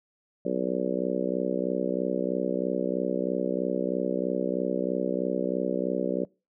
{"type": "harmonic tone", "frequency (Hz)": 63.1, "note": "B1", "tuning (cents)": 38, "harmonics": [3, 4, 5, 6, 7, 8, 9], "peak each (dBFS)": [-33, -33, -33, -33, -33, -33, -33], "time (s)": [0.45, 6.25], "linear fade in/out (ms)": 5, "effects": ["noise-tail reverb RT60 0.3 s tail -25 dB re dry"]}